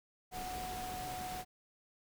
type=tone in noise; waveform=sine; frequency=736 Hz; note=F#5; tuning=9 cents flat; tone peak=-41 dBFS; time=0.31-1.45 s; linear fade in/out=50 ms; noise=pink; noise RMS=-45 dBFS; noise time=0.31-1.45 s; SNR=+1 dB; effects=none